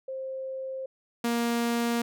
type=tone pair in turn; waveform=sine / sawtooth; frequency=528 / 235.2 Hz; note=C5 / A#3; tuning=+16 / +16 cents; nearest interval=octave + major second; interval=1400 cents; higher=first; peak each=-32 / -21 dBFS; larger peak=second; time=0.08-0.86 / 1.24-2.02 s; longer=neither; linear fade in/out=5 ms; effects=none